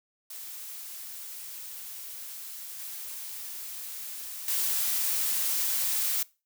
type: noise with level steps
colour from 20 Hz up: blue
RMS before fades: -41 / -39 / -28 dBFS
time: 0.3-6.23 s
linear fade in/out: 5 ms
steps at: 2.79 / 4.48 s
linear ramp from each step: 2 ms
effects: noise-tail reverb RT60 0.3 s tail -22 dB re dry